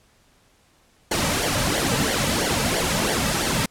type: noise with flanger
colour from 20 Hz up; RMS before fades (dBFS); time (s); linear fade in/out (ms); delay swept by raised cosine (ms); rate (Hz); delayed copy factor
pink; -22; 1.11-3.66; 5; 0.77 to 2.87; 3; -0.7
effects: pink hiss -59 dBFS RMS until 3.7 s + low-pass 11000 Hz 12 dB/octave